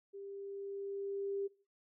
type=tone with level ramp; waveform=sine; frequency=396.9 Hz; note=G4; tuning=22 cents sharp; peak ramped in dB=-45 to -34 dBFS; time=0.13-1.48 s; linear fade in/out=20 ms; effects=noise-tail reverb RT60 0.4 s tail -22 dB re dry